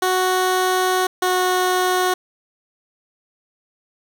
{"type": "tone pair in turn", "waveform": "15% pulse", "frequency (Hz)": [370, 366.6], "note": ["F#4", "F#4"], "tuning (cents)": [0, -16], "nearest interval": "unison", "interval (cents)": 16, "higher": "first", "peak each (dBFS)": -10, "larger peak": "neither", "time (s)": [[0.02, 1.07], [1.22, 2.14]], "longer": "first", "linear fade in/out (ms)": 5, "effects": []}